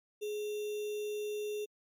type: tone with sample-and-hold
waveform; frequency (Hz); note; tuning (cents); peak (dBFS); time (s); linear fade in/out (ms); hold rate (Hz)
sine; 419.7; G#4; +18; -34; 0.21-1.66; 20; 3150
effects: MP3 64 kbps